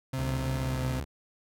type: tone with pitch glide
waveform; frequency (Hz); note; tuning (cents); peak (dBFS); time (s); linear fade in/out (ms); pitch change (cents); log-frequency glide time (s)
35% pulse; 131.8 to 129.01; C3 to C3; +13 to -24; -28; 0.13-1; 5; -37; 0.61-0.8
type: tone with vibrato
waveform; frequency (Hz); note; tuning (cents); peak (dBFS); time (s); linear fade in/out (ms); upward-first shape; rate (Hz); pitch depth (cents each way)
sawtooth; 67.8; C#2; -38; -29; 0.17-1.05; 20; square; 11; 160
effects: none